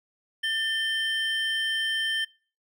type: tone pair together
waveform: triangle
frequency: 1788 / 3118 Hz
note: A6 / G7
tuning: +27 / -10 cents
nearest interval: minor seventh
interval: 963 cents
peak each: -26 dBFS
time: 0.43-2.25 s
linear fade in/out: 10 ms
effects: noise-tail reverb RT60 0.4 s tail -26 dB re dry